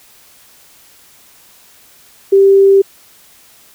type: tone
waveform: sine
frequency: 392 Hz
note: G4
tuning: in tune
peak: -4 dBFS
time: 2.32-2.82 s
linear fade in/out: 10 ms
effects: white hiss -45 dBFS RMS until 3.74 s